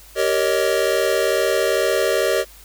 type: chord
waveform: square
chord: Eb dominant seventh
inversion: first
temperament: just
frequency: 388.9 / 466.7 / 560 / 622.3 Hz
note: G4 / Bb4 / Db5 / Eb5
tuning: -14 / +2 / +18 / 0 cents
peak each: -23 dBFS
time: 0.15-2.45 s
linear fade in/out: 50 ms
effects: added 50 Hz sine -46 dBFS peak until 2.64 s + white hiss -46 dBFS RMS until 2.64 s